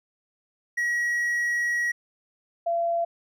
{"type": "tone pair in turn", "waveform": ["triangle", "sine"], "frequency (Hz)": [1911, 680.1], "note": ["A#6", "F5"], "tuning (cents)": [43, -46], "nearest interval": "octave + tritone", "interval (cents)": 1789, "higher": "first", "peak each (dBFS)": [-21, -22], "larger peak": "first", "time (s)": [[0.77, 1.92], [2.66, 3.05]], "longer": "first", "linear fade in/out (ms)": 10, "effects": []}